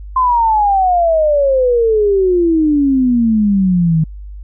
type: exponential sweep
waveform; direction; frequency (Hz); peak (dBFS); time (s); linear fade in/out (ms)
sine; down; 1045 to 155.56; -9; 0.16-4.04; 5
effects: added 50 Hz sine -27 dBFS peak until 4.43 s